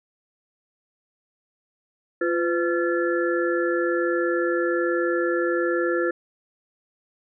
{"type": "tone cluster", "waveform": "sine", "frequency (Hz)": [346.2, 505, 1367, 1728], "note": ["F4", "B4", "F6", "A6"], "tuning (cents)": [-15, 39, -37, -32], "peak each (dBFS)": [-23, -25, -30, -29], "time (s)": [2.21, 6.11], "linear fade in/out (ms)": 5, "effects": []}